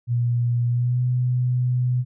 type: tone with pitch glide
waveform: sine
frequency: 120 to 124.81 Hz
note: B2 to B2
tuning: -49 to +19 cents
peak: -18 dBFS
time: 0.07-2.05 s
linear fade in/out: 50 ms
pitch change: +68 cents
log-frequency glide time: 0.67-1.02 s
effects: none